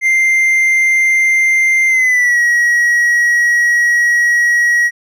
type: tone with pitch glide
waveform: triangle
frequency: 2093 to 1908.2 Hz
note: C7 to A#6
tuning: 0 to +40 cents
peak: -7 dBFS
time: 0.01-4.91 s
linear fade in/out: 50 ms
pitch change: -160 cents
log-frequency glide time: 1.88-2.39 s
effects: none